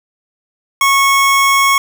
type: tone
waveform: 25% pulse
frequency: 1100 Hz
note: C#6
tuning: 14 cents flat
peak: -5 dBFS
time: 0.81-1.78 s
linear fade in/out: 2 ms
effects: none